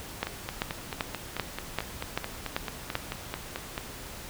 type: two click trains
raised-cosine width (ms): 0.3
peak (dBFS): -11 / -16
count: 8 / 17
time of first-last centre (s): 0.23-2.954 / 0.27-3.779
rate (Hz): 2.57 / 4.56
effects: pink hiss -42 dBFS RMS until 4.29 s